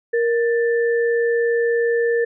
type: tone pair together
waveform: sine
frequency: 468.5 / 1767.5 Hz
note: A#4 / A6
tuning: +9 / +7 cents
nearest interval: octave + major seventh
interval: 2298 cents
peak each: -16 / -25 dBFS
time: 0.13-2.25 s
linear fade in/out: 10 ms
effects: none